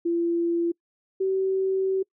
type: tone pair in turn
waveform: sine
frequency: 340 / 382.1 Hz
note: F4 / G4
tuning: -46 / -44 cents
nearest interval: major second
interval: 202 cents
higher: second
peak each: -21 dBFS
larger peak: neither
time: 0.05-0.72 / 1.2-2.03 s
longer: second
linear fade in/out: 10 ms
effects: noise-tail reverb RT60 0.1 s tail -26 dB re dry